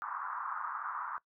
pink band-pass noise, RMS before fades -39 dBFS, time 0.02-1.18 s, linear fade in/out 0 ms, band 990 to 1400 Hz, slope 48 dB/octave, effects noise-tail reverb RT60 0.1 s tail -20 dB re dry

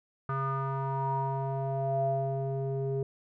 square tone with low-pass filter sweep, 135.6 Hz, C#3, 38 cents flat, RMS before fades -31 dBFS, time 0.29-3.03 s, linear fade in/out 2 ms, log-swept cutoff 1300 to 470 Hz, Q 9.3, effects none

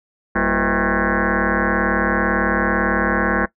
sine tone with frequency modulation, 658 Hz, E5, 3 cents flat, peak -15 dBFS, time 0.35-3.46 s, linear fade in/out 10 ms, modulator 142 Hz, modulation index 7.9, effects noise-tail reverb RT60 0.1 s tail -19 dB re dry

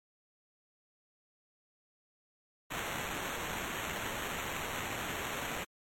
blue noise with sample-and-hold, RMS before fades -38 dBFS, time 2.7-5.65 s, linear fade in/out 20 ms, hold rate 4900 Hz, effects MP3 64 kbps

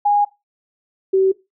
sine tone pair in turn, 822 / 382.4 Hz, G#5 / G4, -18 / -43 cents, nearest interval octave + minor second, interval 1325 cents, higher first, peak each -12 / -11 dBFS, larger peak second, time 0.05-0.25 / 1.13-1.32 s, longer first, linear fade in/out 10 ms, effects noise-tail reverb RT60 0.2 s tail -18 dB re dry

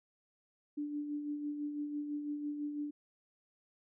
sine tone with tremolo, 293.8 Hz, D4, 1 cent sharp, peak -34 dBFS, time 0.77-2.91 s, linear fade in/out 10 ms, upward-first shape sine, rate 6 Hz, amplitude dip 45%, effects none

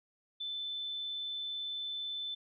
sine tone, 3522 Hz, A7, 1 cent sharp, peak -36 dBFS, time 0.4-2.35 s, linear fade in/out 10 ms, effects none

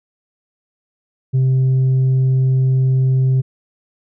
sine tone with tanh clipping, 130.81 Hz, C3, in tune, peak -12 dBFS, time 1.33-3.42 s, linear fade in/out 20 ms, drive 2 dB, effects none

